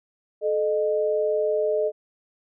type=tone pair together; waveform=sine; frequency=433.1 / 612.5 Hz; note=A4 / D#5; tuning=-27 / -27 cents; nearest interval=tritone; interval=600 cents; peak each=-23 dBFS; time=0.41-1.92 s; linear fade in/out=50 ms; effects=none